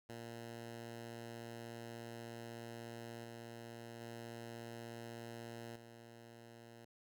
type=tone with level steps; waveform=10% pulse; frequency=116.54 Hz; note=A#2; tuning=in tune; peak=-39 / -41 / -39 / -47 dBFS; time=0.09-6.85 s; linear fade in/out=5 ms; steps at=3.24 / 4.01 / 5.76 s; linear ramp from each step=2 ms; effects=none